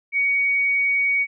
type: tone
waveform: sine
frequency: 2245 Hz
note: C#7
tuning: 21 cents sharp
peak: -17 dBFS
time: 0.12-1.27 s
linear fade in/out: 50 ms
effects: none